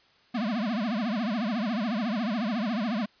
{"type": "tone with vibrato", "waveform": "square", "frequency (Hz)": 222.4, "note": "A3", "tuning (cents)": 19, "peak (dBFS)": -27, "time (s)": [0.34, 3.06], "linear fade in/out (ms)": 10, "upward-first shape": "triangle", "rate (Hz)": 14, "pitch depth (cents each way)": 260, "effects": ["white hiss -61 dBFS RMS until 3.2 s", "resampled to 11025 Hz"]}